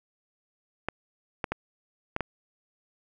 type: clicks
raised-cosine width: 0.5 ms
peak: -13 dBFS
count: 5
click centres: 0.886 / 1.442 / 1.52 / 2.164 / 2.207 s
effects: none